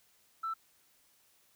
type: tone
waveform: sine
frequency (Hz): 1327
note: E6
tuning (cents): +11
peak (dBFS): -32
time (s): 0.43-0.54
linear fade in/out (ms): 10
effects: tanh soft clip ceiling -29 dBFS + white hiss -68 dBFS RMS until 1.55 s